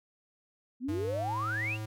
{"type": "exponential sweep", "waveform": "sine", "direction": "up", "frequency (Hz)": [233.1, 2915], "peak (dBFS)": -31, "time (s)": [0.8, 1.78], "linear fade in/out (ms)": 50}
{"type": "tone with pitch glide", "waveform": "square", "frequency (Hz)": [95.9, 108.27], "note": ["G2", "A2"], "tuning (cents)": [-37, -27], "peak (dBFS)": -36, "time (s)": [0.88, 1.86], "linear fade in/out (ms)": 10, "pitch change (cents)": 210, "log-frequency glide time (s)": [1, 1.32]}
{"effects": []}